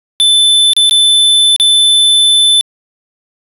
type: tone with dropouts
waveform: square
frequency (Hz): 3520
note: A7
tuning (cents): 0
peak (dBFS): -6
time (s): 0.2-2.61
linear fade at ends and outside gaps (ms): 0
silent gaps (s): 0.733-0.766 / 0.895-0.91 / 1.562-1.599
effects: resampled to 32000 Hz